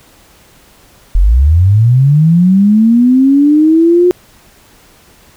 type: linear sweep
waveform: sine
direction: up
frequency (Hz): 39.23 to 361.9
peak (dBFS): -4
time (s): 1.15-4.11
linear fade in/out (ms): 0
effects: pink hiss -44 dBFS RMS until 5.36 s